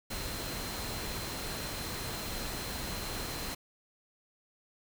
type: tone in noise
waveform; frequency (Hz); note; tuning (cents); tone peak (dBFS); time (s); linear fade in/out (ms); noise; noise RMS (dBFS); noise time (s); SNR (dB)
sine; 4122; C8; -27; -46; 0.1-3.55; 10; pink; -38; 0.1-3.55; -11
effects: none